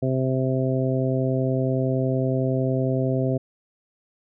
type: harmonic tone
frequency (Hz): 130.81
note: C3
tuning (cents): 0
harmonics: 1 / 2 / 3 / 4 / 5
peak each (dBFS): -23 / -26 / -28 / -29 / -30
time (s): 0.02-3.38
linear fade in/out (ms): 10
effects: none